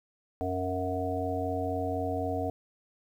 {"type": "harmonic tone with a mistuned harmonic", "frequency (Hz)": 92.5, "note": "F#2", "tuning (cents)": 0, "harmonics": [1, 3, 5, 7, 8], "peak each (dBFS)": [-35, -35, -35, -35, -35], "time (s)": [0.41, 2.5], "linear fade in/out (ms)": 0, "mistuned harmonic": 8, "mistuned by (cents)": -20, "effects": ["10-bit"]}